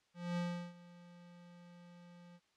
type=tone with ADSR envelope; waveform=square; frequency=174.61 Hz; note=F3; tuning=in tune; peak=-35 dBFS; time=0.14-2.4 s; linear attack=230 ms; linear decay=360 ms; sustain=-21 dB; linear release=48 ms; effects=white hiss -75 dBFS RMS until 2.56 s + low-pass 5000 Hz 12 dB/octave